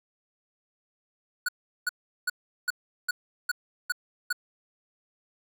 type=tone bursts; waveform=square; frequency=1467 Hz; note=F#6; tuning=15 cents flat; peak=-25 dBFS; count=8; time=1.46-4.328 s; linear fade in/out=5 ms; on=26 ms; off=380 ms; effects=none